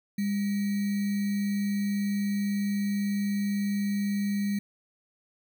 sine tone with sample-and-hold, 201.9 Hz, G#3, 49 cents flat, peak -25 dBFS, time 0.18-4.59 s, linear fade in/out 5 ms, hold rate 2100 Hz, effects none

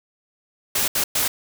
white noise bursts at uneven times, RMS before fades -21 dBFS, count 3, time 0.75-0.88 / 0.95-1.04 / 1.15-1.28 s, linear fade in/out 5 ms, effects none

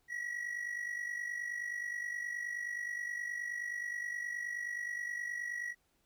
triangle tone with amplitude modulation, 1924 Hz, B6, 46 cents flat, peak -32 dBFS, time 0.08-5.75 s, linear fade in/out 50 ms, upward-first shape sine, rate 49.5 Hz, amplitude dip 65%, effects pink hiss -75 dBFS RMS until 6.05 s

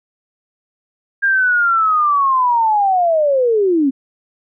sine linear sweep, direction down, 1616 to 257.1 Hz, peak -11 dBFS, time 1.22-3.91 s, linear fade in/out 20 ms, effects none

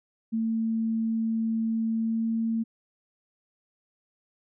sine tone with pitch glide, 224.6 to 226.2 Hz, A3 to A3, +36 to +48 cents, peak -24 dBFS, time 0.32-2.64 s, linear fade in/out 20 ms, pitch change +12 cents, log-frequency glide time 1.96-2.32 s, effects none

